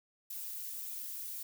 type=noise with flanger; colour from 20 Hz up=violet; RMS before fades=-42 dBFS; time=0.3-1.43 s; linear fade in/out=5 ms; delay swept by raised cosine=2 to 3.5 ms; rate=3.2 Hz; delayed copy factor=+0.5; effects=none